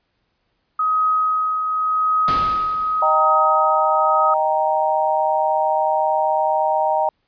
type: tone with tremolo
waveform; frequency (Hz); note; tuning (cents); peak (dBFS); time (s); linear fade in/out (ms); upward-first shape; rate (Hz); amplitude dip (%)
sine; 1262; D#6; +24; -14; 0.79-4.34; 5; triangle; 0.89; 45
type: noise with exponential decay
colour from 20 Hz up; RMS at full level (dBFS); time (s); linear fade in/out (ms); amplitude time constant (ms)
pink; -24; 2.28-3.39; 0; 240
type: chord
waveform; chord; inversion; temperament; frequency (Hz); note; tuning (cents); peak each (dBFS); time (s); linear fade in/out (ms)
sine; Eb major; none; equal; 622.3 / 784 / 932.3; Eb5 / G5 / Bb5; 0 / 0 / 0; -20; 3.02-7.09; 2
effects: pink hiss -69 dBFS RMS until 7.27 s + resampled to 11025 Hz